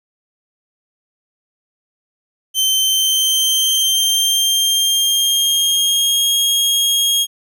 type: tone with pitch glide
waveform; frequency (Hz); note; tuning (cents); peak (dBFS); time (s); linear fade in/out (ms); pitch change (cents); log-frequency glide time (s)
sawtooth; 3100 to 3264; G7 to G#7; -20 to -31; -10; 2.54-7.27; 50; +89; 2.81-6.32
effects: none